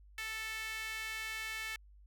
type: tone with high-pass filter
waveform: sawtooth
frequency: 440 Hz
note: A4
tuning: in tune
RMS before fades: -41 dBFS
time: 0.18-1.76 s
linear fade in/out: 2 ms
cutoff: 2000 Hz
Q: 2.9
effects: added 50 Hz sine -56 dBFS peak until 2.06 s